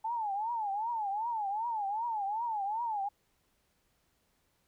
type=tone with vibrato; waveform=sine; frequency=865 Hz; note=A5; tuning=30 cents flat; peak=-31 dBFS; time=0.04-3.09 s; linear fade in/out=10 ms; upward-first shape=triangle; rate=2.6 Hz; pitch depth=200 cents each way; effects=pink hiss -74 dBFS RMS until 4.67 s